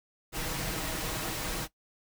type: noise with comb filter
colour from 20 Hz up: pink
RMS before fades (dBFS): -34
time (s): 0.32-1.68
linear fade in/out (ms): 50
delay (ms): 6.3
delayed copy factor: +0.55
effects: noise-tail reverb RT60 0.1 s tail -18 dB re dry